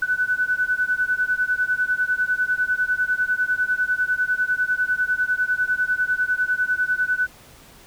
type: beating tone pair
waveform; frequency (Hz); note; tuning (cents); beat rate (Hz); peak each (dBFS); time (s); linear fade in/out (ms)
sine; 1491 / 1501; F#6 / F#6; +13 / +24; 10; -22; 0.02-7.27; 5
effects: pink hiss -48 dBFS RMS until 7.86 s